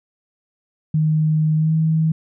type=tone with pitch glide; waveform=sine; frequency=155.56 to 159.29 Hz; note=D#3 to D#3; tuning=0 to +41 cents; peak=-14 dBFS; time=0.94-2.12 s; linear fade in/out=5 ms; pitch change=+41 cents; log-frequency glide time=1.56-1.73 s; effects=none